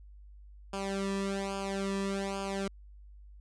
sawtooth tone with flanger, 196.1 Hz, G3, 1 cent sharp, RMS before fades -34 dBFS, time 0.73-2.68 s, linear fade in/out 5 ms, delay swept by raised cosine 0.51 to 1.38 ms, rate 1.2 Hz, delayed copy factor -1, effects added 50 Hz sine -49 dBFS peak until 3.4 s + resampled to 22050 Hz

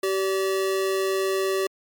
square tone pair together, 384.4 / 576.6 Hz, G4 / D5, -34 / -32 cents, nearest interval perfect fifth, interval 702 cents, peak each -23 / -31 dBFS, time 0.03-1.67 s, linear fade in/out 5 ms, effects MP3 96 kbps

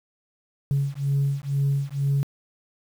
sine beating tone pair, 138.59 / 140.69 Hz, C#3 / C#3, 0 / +26 cents, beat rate 2.1 Hz, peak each -23 dBFS, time 0.71-2.23 s, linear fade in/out 0 ms, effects tanh soft clip ceiling -16 dBFS + 8-bit

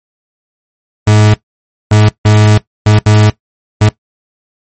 40% pulse tone bursts at uneven times, 106.1 Hz, G#2, 38 cents sharp, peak -3 dBFS, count 6, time 1.07-1.34 / 1.91-2.09 / 2.25-2.58 / 2.86-2.99 / 3.06-3.3 / 3.81-3.89 s, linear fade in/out 5 ms, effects noise-tail reverb RT60 0.1 s tail -17 dB re dry + MP3 32 kbps

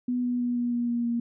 sine tone with pitch steps, 247.2 / 245.2 / 243.2 / 241.3 / 239.3 / 237.4 / 235.5 Hz, B3 / B3 / B3 / B3 / A#3 / A#3 / A#3, +2 / -12 / -26 / -40 / +46 / +32 / +18 cents, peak -24 dBFS, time 0.08-1.2 s, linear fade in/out 5 ms, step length 160 ms, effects none

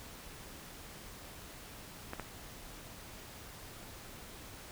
clicks, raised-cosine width 0.5 ms, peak -24 dBFS, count 2, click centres 2.134 / 2.197 s, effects pink hiss -50 dBFS RMS until 4.71 s

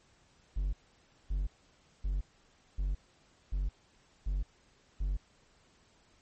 triangle tone bursts, 47.25 Hz, F#1, 37 cents sharp, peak -27 dBFS, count 7, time 0.56-5.17 s, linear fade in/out 10 ms, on 170 ms, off 570 ms, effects pink hiss -66 dBFS RMS until 6.21 s + MP3 32 kbps

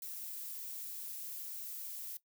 violet noise, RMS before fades -44 dBFS, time 0.02-2.17 s, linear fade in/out 2 ms, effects noise-tail reverb RT60 0.1 s tail -17 dB re dry

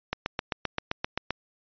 click train, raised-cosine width 0.3 ms, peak -11 dBFS, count 10, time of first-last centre 0.13-1.306 s, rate 7.65 Hz, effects resampled to 11025 Hz

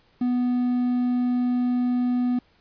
triangle tone with quantisation, 246.9 Hz, B3, in tune, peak -18 dBFS, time 0.21-2.39 s, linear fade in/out 5 ms, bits 8, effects pink hiss -61 dBFS RMS until 2.6 s + resampled to 11025 Hz

